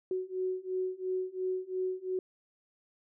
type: beating tone pair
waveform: sine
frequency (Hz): 370 / 372.9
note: F#4 / F#4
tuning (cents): 0 / +14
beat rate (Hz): 2.9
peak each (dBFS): -35 / -34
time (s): 0.11-2.19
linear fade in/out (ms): 2
effects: none